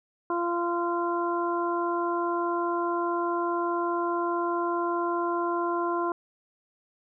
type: harmonic tone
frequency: 344.8 Hz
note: F4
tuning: 22 cents flat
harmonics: 1 / 2 / 3 / 4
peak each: -28 / -33 / -29 / -36 dBFS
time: 0.3-6.12 s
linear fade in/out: 2 ms
effects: none